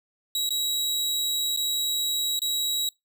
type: tone with dropouts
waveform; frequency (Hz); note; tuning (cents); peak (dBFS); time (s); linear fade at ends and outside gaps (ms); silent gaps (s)
sawtooth; 3863; B7; -39; -21; 0.35-2.89; 2; 0.492-0.505 / 1.564-1.572 / 2.392-2.418
effects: noise-tail reverb RT60 0.2 s tail -24 dB re dry